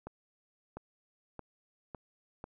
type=accelerating click train; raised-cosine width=1 ms; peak=-28 dBFS; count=5; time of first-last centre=0.07-2.441 s; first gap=700 ms; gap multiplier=0.89; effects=none